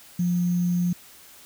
sine tone with sample-and-hold, 176.3 Hz, F3, 17 cents sharp, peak -20 dBFS, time 0.19-0.93 s, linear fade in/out 5 ms, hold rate 6300 Hz, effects white hiss -49 dBFS RMS until 1.45 s

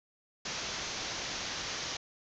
white low-pass noise, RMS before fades -38 dBFS, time 0.45-1.97 s, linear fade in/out 5 ms, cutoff 6600 Hz, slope 96 dB/octave, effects none

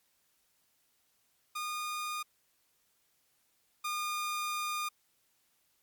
sawtooth tone pair in turn, 1222 / 1215.7 Hz, D#6 / D#6, -32 / -41 cents, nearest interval unison, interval 9 cents, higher first, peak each -31 / -29 dBFS, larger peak second, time 1.55-2.23 / 3.84-4.89 s, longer second, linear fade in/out 10 ms, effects white hiss -73 dBFS RMS until 5.82 s + MP3 96 kbps

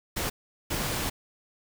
pink noise bursts at uneven times, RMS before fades -30 dBFS, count 2, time 0.16-0.3 / 0.7-1.1 s, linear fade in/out 10 ms, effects none

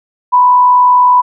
sine tone with frequency modulation, 991 Hz, B5, 6 cents sharp, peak -4 dBFS, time 0.32-1.22 s, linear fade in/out 20 ms, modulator 59.1 Hz, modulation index 0.27, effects none

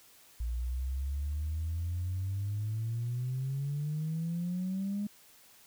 sine exponential sweep, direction up, 57.3 to 207.7 Hz, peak -30 dBFS, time 0.4-5.07 s, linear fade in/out 5 ms, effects tanh soft clip ceiling -27 dBFS + white hiss -59 dBFS RMS until 5.66 s

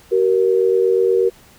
sine tone pair together, 380.6 / 469 Hz, F#4 / A#4, +49 / +11 cents, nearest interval major third, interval 362 cents, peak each -15 dBFS, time 0.11-1.3 s, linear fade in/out 20 ms, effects pink hiss -48 dBFS RMS until 1.58 s

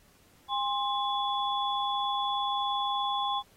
sine tone cluster, 812 / 1055 / 3424 Hz, G#5 / C6 / A7, -39 / +14 / -48 cents, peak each -31 / -31 / -33 dBFS, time 0.48-3.43 s, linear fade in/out 50 ms, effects pink hiss -62 dBFS RMS until 3.56 s + AAC 48 kbps

